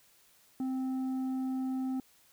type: tone with tanh clipping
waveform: sine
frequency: 260.9 Hz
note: C4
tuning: 5 cents flat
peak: -32 dBFS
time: 0.6-2 s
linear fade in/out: 2 ms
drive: 6 dB
effects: white hiss -64 dBFS RMS until 2.32 s